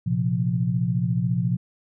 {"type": "chord", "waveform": "sine", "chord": "Bb suspended second", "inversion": "none", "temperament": "equal", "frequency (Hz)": [116.54, 130.81, 174.61], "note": ["Bb2", "C3", "F3"], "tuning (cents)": [0, 0, 0], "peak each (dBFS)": [-25, -25, -24], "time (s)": [0.06, 1.57], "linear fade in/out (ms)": 10, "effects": []}